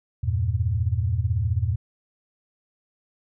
sine chord, E diminished, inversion none, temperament equal, 82.41 / 98 / 116.54 Hz, E2 / G2 / Bb2, 0 / 0 / 0 cents, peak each -25 dBFS, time 0.23-1.76 s, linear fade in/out 10 ms, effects none

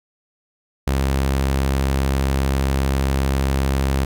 sawtooth tone, 67.5 Hz, C#2, 45 cents flat, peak -13 dBFS, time 0.87-4.05 s, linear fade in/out 5 ms, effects none

